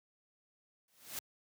white noise with exponential growth, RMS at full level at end -38 dBFS, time 0.88-1.19 s, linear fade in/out 2 ms, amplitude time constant 66 ms, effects high-pass 80 Hz 12 dB/octave

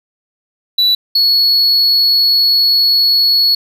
triangle tone pair in turn, 3951 / 4375 Hz, B7 / C#8, 0 / -24 cents, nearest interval major second, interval 176 cents, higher second, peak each -7 dBFS, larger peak neither, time 0.78-0.95 / 1.15-3.55 s, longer second, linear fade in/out 5 ms, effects none

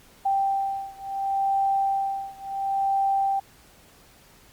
sine beating tone pair, 784 / 784.71 Hz, G5 / G5, 0 / +2 cents, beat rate 0.71 Hz, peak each -25 / -26 dBFS, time 0.25-3.4 s, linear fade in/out 10 ms, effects pink hiss -54 dBFS RMS until 4.52 s + Opus 48 kbps

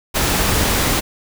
pink noise, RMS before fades -17 dBFS, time 0.14-1.01 s, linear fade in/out 20 ms, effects none

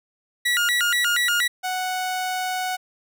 30% pulse tone with vibrato, 1661.2 Hz, G#6, in tune, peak -16 dBFS, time 0.45-1.48 s, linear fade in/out 10 ms, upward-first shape square, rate 4.2 Hz, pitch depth 270 cents each way
sawtooth tone, 740 Hz, F#5, in tune, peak -20 dBFS, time 1.63-2.77 s, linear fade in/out 20 ms
effects none

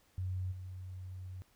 sine tone with level steps, 92.5 Hz, F#2, in tune, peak -34 / -42 dBFS, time 0.18-1.42 s, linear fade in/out 0 ms, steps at 0.51 s, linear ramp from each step 20 ms, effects pink hiss -69 dBFS RMS until 1.55 s

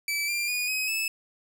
sawtooth tone with pitch steps, 2310 / 2382 / 2456 / 2532 / 2611 Hz, D7 / D7 / D#7 / D#7 / E7, -29 / +24 / -23 / +30 / -17 cents, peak -23 dBFS, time 0.08-1.08 s, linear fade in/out 2 ms, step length 200 ms, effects none

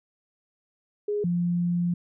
sine tone pair in turn, 414.6 / 174.32 Hz, G#4 / F3, -3 / -3 cents, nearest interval octave + minor third, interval 1500 cents, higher first, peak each -24 / -22 dBFS, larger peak second, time 1.08-1.24 / 1.24-1.94 s, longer second, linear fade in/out 5 ms, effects none

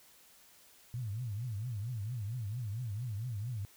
sine tone with vibrato, 112.4 Hz, A2, 37 cents sharp, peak -35 dBFS, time 0.94-3.65 s, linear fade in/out 0 ms, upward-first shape triangle, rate 4.4 Hz, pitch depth 270 cents each way, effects white hiss -61 dBFS RMS until 3.76 s

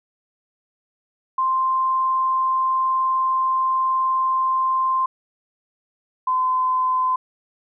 sine tone pair in turn, 1046.5 / 1025.6 Hz, C6 / C6, 0 / -35 cents, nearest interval unison, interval 35 cents, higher first, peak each -17 dBFS, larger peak neither, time 1.38-5.06 / 6.27-7.16 s, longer first, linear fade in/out 5 ms, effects none

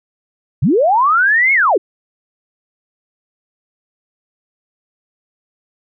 sine linear two-way sweep, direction up then down, 98 to 2217 to 295.5 Hz, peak -9 dBFS, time 0.62-1.78 s, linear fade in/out 10 ms, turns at 1.53 s, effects none

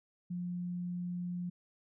sine tone, 177.1 Hz, F3, 24 cents sharp, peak -35 dBFS, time 0.3-1.5 s, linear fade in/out 10 ms, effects none

